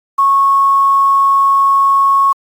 sine tone with quantisation, 1100 Hz, C#6, 14 cents flat, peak -7 dBFS, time 0.18-2.33 s, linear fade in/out 10 ms, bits 6, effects AAC 64 kbps

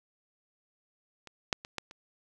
clicks, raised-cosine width 0.2 ms, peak -29 / -9 / -25 / -16 / -30 dBFS, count 5, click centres 1.273 / 1.528 / 1.649 / 1.783 / 1.911 s, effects none

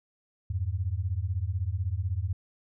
sine beating tone pair, 84.4 / 100.4 Hz, E2 / G2, +41 / +42 cents, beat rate 16 Hz, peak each -30 dBFS, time 0.5-2.33 s, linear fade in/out 5 ms, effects none

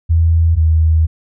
sine tone pair in turn, 82.41 / 79.97 Hz, E2 / D#2, 0 / +48 cents, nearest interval minor second, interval 52 cents, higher first, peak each -8 dBFS, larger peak neither, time 0.09-0.56 / 0.56-1.07 s, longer second, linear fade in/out 20 ms, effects none

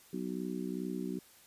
harmonic tone, 62.4 Hz, B1, 19 cents sharp, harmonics 3 / 4 / 5 / 6, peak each -39 / -40 / -41 / -42 dBFS, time 0.13-1.19 s, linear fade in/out 5 ms, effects white hiss -60 dBFS RMS until 1.46 s + resampled to 32000 Hz

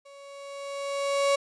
35% pulse tone with level ramp, 559 Hz, C#5, 14 cents sharp, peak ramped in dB -46 to -18 dBFS, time 0.05-1.36 s, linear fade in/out 10 ms, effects resampled to 22050 Hz

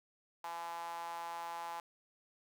sawtooth tone with high-pass filter, 169 Hz, E3, 43 cents sharp, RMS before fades -43 dBFS, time 0.44-1.8 s, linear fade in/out 2 ms, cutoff 890 Hz, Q 7, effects none

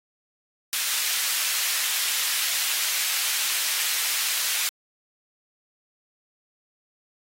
pink high-pass noise, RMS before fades -26 dBFS, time 0.73-4.69 s, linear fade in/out 0 ms, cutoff 2300 Hz, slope 12 dB/octave, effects AAC 48 kbps

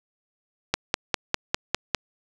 click train, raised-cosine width 0.2 ms, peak -3 dBFS, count 7, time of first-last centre 0.74-1.947 s, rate 4.97 Hz, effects none

